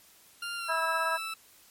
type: tone with pitch glide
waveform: 20% pulse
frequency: 1397 to 1318.6 Hz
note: F6 to E6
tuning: 0 to 0 cents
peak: -29 dBFS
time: 0.42-1.34 s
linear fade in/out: 5 ms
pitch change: -100 cents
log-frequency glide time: 0.56-0.8 s
type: harmonic tone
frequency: 325.4 Hz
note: E4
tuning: 22 cents flat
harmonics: 2 / 3 / 4 / 5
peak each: -34 / -32 / -32 / -32 dBFS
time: 0.68-1.18 s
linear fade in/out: 20 ms
effects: white hiss -58 dBFS RMS until 1.7 s + MP3 64 kbps